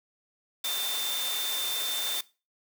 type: tone in noise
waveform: sine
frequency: 3578 Hz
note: A7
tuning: 28 cents sharp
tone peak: -31 dBFS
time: 0.64-2.21 s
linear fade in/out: 5 ms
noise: white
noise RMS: -33 dBFS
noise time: 0.64-2.21 s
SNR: -1 dB
effects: noise-tail reverb RT60 0.3 s tail -19 dB re dry + high-pass 400 Hz 12 dB/octave